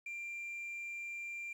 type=tone; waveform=sine; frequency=2376 Hz; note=D7; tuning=20 cents sharp; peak=-38 dBFS; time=0.06-1.53 s; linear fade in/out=5 ms; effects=tanh soft clip ceiling -39 dBFS + 11-bit